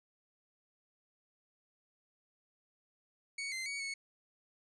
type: tone with pitch steps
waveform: sawtooth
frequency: 2231 / 2076 / 2249 / 2206 Hz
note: C#7 / C7 / C#7 / C#7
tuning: +11 / -14 / +24 / -9 cents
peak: -34 dBFS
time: 3.38-3.94 s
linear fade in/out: 5 ms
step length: 140 ms
effects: resampled to 22050 Hz